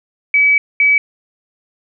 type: tone bursts at uneven times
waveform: sine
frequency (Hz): 2285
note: D7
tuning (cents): -48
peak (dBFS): -8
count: 2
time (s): 0.34-0.58 / 0.8-0.98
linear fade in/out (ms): 2
effects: none